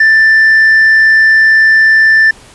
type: tone with tanh clipping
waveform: sine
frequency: 1771 Hz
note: A6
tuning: 11 cents sharp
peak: -4 dBFS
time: 0-2.31 s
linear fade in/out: 5 ms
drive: 1 dB
effects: pink hiss -38 dBFS RMS until 2.54 s + resampled to 24000 Hz